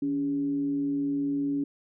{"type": "tone with frequency modulation", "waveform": "sine", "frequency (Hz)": 282.4, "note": "C#4", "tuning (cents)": 32, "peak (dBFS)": -25, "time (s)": [0.02, 1.64], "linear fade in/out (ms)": 5, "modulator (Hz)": 125, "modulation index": 0.27, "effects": []}